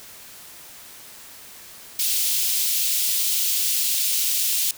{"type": "high-pass noise", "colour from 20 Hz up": "white", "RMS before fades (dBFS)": -22, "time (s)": [1.99, 4.71], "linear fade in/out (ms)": 2, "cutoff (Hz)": 2800, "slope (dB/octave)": 24, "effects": ["white hiss -43 dBFS RMS until 4.77 s"]}